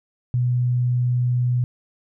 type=tone; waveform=sine; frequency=123.47 Hz; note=B2; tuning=in tune; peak=-17 dBFS; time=0.34-1.64 s; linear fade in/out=0 ms; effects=none